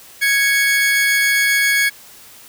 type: tone pair together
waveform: 40% pulse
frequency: 1660.9 / 2217 Hz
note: G#6 / C#7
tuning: 0 / 0 cents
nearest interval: perfect fourth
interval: 500 cents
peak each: -15 dBFS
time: 0.21-1.9 s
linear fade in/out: 20 ms
effects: white hiss -42 dBFS RMS until 2.48 s